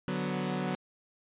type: chord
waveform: sawtooth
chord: B minor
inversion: first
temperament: equal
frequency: 146.83 / 185 / 246.9 Hz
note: D3 / F#3 / B3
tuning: 0 / 0 / 0 cents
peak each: -33 / -29 / -32 dBFS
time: 0.08-0.75 s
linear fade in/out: 0 ms
effects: resampled to 8000 Hz